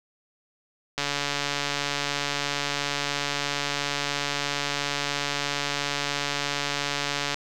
click train, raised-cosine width 0.2 ms, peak -9 dBFS, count 911, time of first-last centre 0.98-7.344 s, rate 143 Hz, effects none

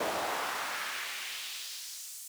brown noise with high-pass filter sweep, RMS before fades -37 dBFS, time 0-2.28 s, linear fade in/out 5 ms, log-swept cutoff 540 to 8500 Hz, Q 1.3, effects none

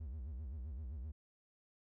triangle tone with vibrato, 69.3 Hz, C#2, in tune, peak -40 dBFS, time 0-1.12 s, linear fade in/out 10 ms, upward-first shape sine, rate 7.7 Hz, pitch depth 270 cents each way, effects none

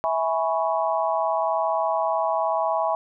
sine chord, C# minor seventh, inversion first, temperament equal with one note detuned, 653.9 / 830.6 / 987.8 / 1108.7 Hz, E5 / G#5 / B5 / C#6, -14 / 0 / 0 / 0 cents, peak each -24 / -26 / -27 / -29 dBFS, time 0.04-2.95 s, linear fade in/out 0 ms, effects none

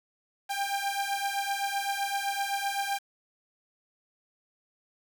sawtooth beating tone pair, 792 / 799.8 Hz, G5 / G5, +18 / +35 cents, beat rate 7.8 Hz, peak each -28 dBFS, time 0.49-2.99 s, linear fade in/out 20 ms, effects 8-bit

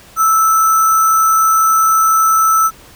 sine tone with sample-and-hold, 1318 Hz, E6, 1 cent flat, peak -8 dBFS, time 0.16-2.71 s, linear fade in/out 50 ms, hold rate 7350 Hz, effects pink hiss -41 dBFS RMS until 2.95 s

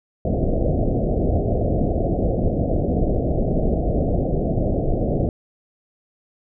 pink low-pass noise, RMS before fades -20 dBFS, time 0.25-5.29 s, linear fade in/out 2 ms, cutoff 710 Hz, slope 96 dB/octave, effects none

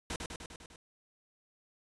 pink noise with echo, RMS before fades -37 dBFS, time 0.1-0.16 s, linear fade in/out 2 ms, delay 100 ms, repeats 6, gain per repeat -3 dB, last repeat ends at 0.76 s, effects resampled to 22050 Hz

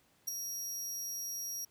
sawtooth tone with ADSR envelope, 5670 Hz, F8, 25 cents sharp, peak -28 dBFS, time 0.27-1.65 s, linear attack 13 ms, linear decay 8 ms, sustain -7 dB, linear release 6 ms, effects pink hiss -69 dBFS RMS until 1.7 s + high-pass 80 Hz 12 dB/octave

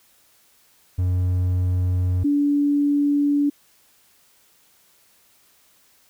triangle / sine tone pair in turn, 90.7 / 288 Hz, F#2 / D4, -34 / -34 cents, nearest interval octave + minor sixth, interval 2000 cents, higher second, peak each -16 dBFS, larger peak neither, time 0.98-2.24 / 2.24-3.5 s, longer neither, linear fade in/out 10 ms, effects white hiss -58 dBFS RMS until 6.09 s

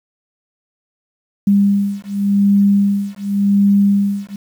sine beating tone pair, 200 / 200.89 Hz, G3 / G3, +35 / +43 cents, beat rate 0.89 Hz, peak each -14 dBFS, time 1.47-4.36 s, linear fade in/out 5 ms, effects 7-bit

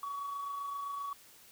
sine tone with amplitude modulation, 1128 Hz, C#6, 30 cents sharp, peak -33 dBFS, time 0.03-1.13 s, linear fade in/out 2 ms, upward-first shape sine, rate 27.7 Hz, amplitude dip 40%, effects tanh soft clip ceiling -33 dBFS + white hiss -58 dBFS RMS until 1.51 s

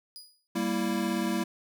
sawtooth tone with exponential decay, 4916 Hz, D#8, 22 cents flat, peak -37 dBFS, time 0.16-0.47 s, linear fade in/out 0 ms, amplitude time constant 66 ms
square chord, E diminished, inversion first, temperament equal with one note detuned, 196 / 233.1 / 331.3 Hz, G3 / Bb3 / E4, 0 / 0 / +9 cents, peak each -32 dBFS, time 0.55-1.44 s, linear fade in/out 10 ms
effects none

